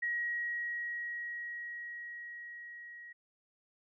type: tone with level ramp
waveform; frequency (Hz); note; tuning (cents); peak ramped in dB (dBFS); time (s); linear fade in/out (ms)
sine; 1900; A#6; +33; -31 to -47; 0.02-3.13; 10
effects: none